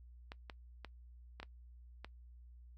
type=clicks; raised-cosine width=0.3 ms; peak=-30 dBFS; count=6; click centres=0.319 / 0.498 / 0.847 / 1.4 / 1.43 / 2.046 s; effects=noise-tail reverb RT60 0.1 s tail -21 dB re dry + added 60 Hz sine -54 dBFS peak until 2.77 s